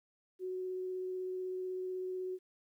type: tone with vibrato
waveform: sine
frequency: 370 Hz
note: F#4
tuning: in tune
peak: -36 dBFS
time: 0.39-2.39 s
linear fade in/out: 50 ms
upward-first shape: sine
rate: 16 Hz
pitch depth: 8 cents each way
effects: 12-bit